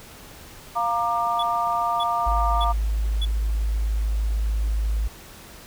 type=chord; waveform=sine; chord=Bb major; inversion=second; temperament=equal with one note detuned; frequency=698.5 / 932.3 / 1191.7 Hz; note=F5 / Bb5 / D6; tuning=0 / 0 / +25 cents; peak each=-25 / -25 / -24 dBFS; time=0.75-2.73 s; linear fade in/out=20 ms
type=tone bursts; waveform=triangle; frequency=3417 Hz; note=G#7; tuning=49 cents sharp; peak=-25 dBFS; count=4; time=1.39-3.252 s; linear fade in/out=5 ms; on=38 ms; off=570 ms
type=tone; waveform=sine; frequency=53.2 Hz; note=G#1; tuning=42 cents sharp; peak=-20 dBFS; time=2.26-5.08 s; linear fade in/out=10 ms
effects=tanh soft clip ceiling -7 dBFS + pink hiss -44 dBFS RMS until 5.66 s